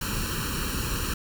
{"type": "noise with comb filter", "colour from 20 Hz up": "pink", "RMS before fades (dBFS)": -29, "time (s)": [0.01, 1.14], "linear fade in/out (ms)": 5, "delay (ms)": 0.71, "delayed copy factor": 0.95, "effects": []}